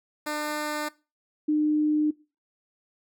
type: tone pair in turn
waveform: 10% pulse / sine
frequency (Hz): 300.5 / 302.8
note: D4 / D#4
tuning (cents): +40 / -47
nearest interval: unison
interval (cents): 13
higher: second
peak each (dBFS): -20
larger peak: neither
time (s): 0.26-0.89 / 1.48-2.11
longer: neither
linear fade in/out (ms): 10
effects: noise-tail reverb RT60 0.3 s tail -21 dB re dry